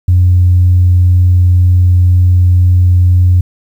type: tone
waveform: sine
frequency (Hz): 89.8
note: F2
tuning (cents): +49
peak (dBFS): -3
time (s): 0.08-3.41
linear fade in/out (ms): 5
effects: tanh soft clip ceiling 0 dBFS + 7-bit